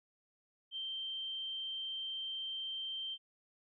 sine tone, 3136 Hz, G7, in tune, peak -38 dBFS, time 0.71-3.18 s, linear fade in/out 50 ms, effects none

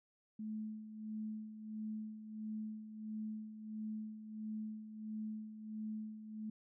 sine tone with tremolo, 216.1 Hz, A3, 31 cents flat, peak -39 dBFS, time 0.39-6.5 s, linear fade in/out 5 ms, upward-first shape sine, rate 1.5 Hz, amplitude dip 65%, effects none

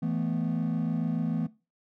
triangle chord, E suspended fourth, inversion none, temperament equal, 164.81 / 220 / 246.9 Hz, E3 / A3 / B3, 0 / 0 / 0 cents, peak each -27 / -29 / -29 dBFS, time 0.02-1.47 s, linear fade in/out 10 ms, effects noise-tail reverb RT60 0.3 s tail -20 dB re dry + tanh soft clip ceiling -19 dBFS

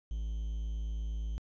triangle tone with quantisation, 54.2 Hz, A1, 25 cents flat, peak -31 dBFS, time 0.11-1.38 s, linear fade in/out 0 ms, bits 10, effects resampled to 16000 Hz

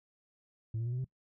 sine tone with pitch steps, 111.7 / 116.04 / 120.55 / 125.23 / 130.1 Hz, A2 / A#2 / B2 / B2 / C3, +27 / -7 / -41 / +24 / -9 cents, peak -30 dBFS, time 0.74-1.045 s, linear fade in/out 5 ms, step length 61 ms, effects noise-tail reverb RT60 0.1 s tail -22 dB re dry + tanh soft clip ceiling -31 dBFS

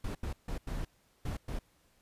brown noise bursts at uneven times, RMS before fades -36 dBFS, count 6, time 0.04-0.15 / 0.23-0.33 / 0.48-0.58 / 0.67-0.85 / 1.25-1.37 / 1.48-1.59 s, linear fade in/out 5 ms, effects pink hiss -69 dBFS RMS until 2.01 s + resampled to 32000 Hz

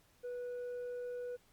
sine tone with tanh clipping, 490.2 Hz, B4, 13 cents flat, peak -40 dBFS, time 0.23-1.37 s, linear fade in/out 20 ms, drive 3 dB, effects pink hiss -69 dBFS RMS until 1.52 s + Opus 48 kbps

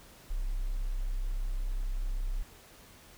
sine tone, 32.7 Hz, C1, in tune, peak -28 dBFS, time 0.3-2.43 s, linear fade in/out 10 ms, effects tanh soft clip ceiling -26 dBFS + pink hiss -55 dBFS RMS until 3.17 s

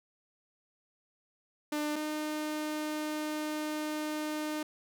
sawtooth tone pair in turn, 299.4 / 305 Hz, D4 / D#4, +33 / -34 cents, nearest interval unison, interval 33 cents, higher second, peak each -27 / -29 dBFS, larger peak first, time 1.72-1.96 / 1.96-4.63 s, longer second, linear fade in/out 5 ms, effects none

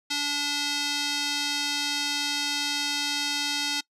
square tone with band-pass filter, 289.2 Hz, D4, 27 cents flat, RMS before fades -28 dBFS, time 0.1-3.81 s, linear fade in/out 10 ms, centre 4300 Hz, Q 1.7, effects noise-tail reverb RT60 0.1 s tail -23 dB re dry + resampled to 32000 Hz

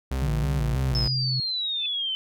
40% pulse tone with vibrato, 61 Hz, B1, 21 cents flat, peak -24 dBFS, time 0.11-1.08 s, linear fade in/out 5 ms, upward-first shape square, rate 3.1 Hz, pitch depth 130 cents each way
sine tone with pitch glide, 146.83 to 130.06 Hz, D3 to C3, 0 to -10 cents, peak -25 dBFS, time 0.22-1.4 s, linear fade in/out 2 ms, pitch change -210 cents, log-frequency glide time 0.57-0.77 s
sine exponential sweep, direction down, 5274 to 3043 Hz, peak -25 dBFS, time 0.95-2.15 s, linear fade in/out 0 ms
sine tone with exponential growth, 2603 Hz, E7, 22 cents flat, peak -29 dBFS, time 1.75-1.86 s, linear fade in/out 2 ms, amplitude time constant 23 ms
effects none

